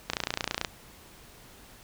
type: click train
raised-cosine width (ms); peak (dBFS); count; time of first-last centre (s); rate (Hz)
0.2; -10; 17; 0.1-0.648; 29.2
effects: pink hiss -52 dBFS RMS until 1.83 s